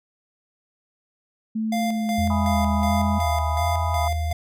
sine tone with pitch glide, 220 to 206.5 Hz, A3 to G#3, 0 to -10 cents, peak -22 dBFS, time 1.55-3.19 s, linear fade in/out 10 ms, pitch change -110 cents, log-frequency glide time 1.89-2.46 s
square tone with tremolo, 697 Hz, F5, 4 cents flat, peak -25 dBFS, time 1.72-4.33 s, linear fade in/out 5 ms, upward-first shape square, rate 2.7 Hz, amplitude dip 60%
sine tone with vibrato, 81.3 Hz, E2, 23 cents flat, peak -22 dBFS, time 2.18-4.33 s, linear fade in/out 5 ms, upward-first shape square, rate 1.4 Hz, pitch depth 58 cents each way
sine chord, E major seventh, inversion none, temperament equal, 659.3 / 830.6 / 987.8 / 1244.5 Hz, E5 / G#5 / B5 / D#6, 0 / 0 / 0 / 0 cents, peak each -33 / -30 / -28 / -33 dBFS, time 2.3-4.08 s, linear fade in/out 2 ms
effects none

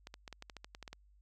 clicks, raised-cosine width 0.2 ms, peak -29 dBFS, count 12, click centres 0.071 / 0.141 / 0.278 / 0.327 / 0.424 / 0.498 / 0.567 / 0.645 / 0.749 / 0.827 / 0.878 / 0.93 s, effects added 50 Hz sine -62 dBFS peak until 1.21 s

